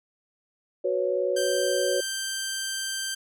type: chord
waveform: sine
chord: F# suspended fourth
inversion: none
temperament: equal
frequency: 370 / 493.9 / 554.4 Hz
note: F#4 / B4 / C#5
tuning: 0 / 0 / 0 cents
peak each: -28 / -28 / -26 dBFS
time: 0.84-2.01 s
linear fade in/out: 10 ms
type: tone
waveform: 10% pulse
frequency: 1568 Hz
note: G6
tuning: in tune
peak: -20 dBFS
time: 1.36-3.15 s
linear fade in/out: 10 ms
effects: none